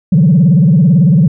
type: tone with vibrato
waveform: sine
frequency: 163.7 Hz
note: E3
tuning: 12 cents flat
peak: -3 dBFS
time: 0.12-1.28 s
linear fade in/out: 5 ms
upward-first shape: sine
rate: 18 Hz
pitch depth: 280 cents each way
effects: tanh soft clip ceiling -1 dBFS